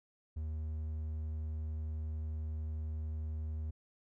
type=tone; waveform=triangle; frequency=77.78 Hz; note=D#2; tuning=in tune; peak=-34 dBFS; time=0.36-3.71 s; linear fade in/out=10 ms; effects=none